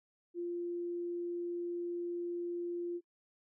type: tone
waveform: sine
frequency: 347.5 Hz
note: F4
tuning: 9 cents flat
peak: -35 dBFS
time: 0.34-3.01 s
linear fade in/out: 50 ms
effects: noise-tail reverb RT60 0.1 s tail -24 dB re dry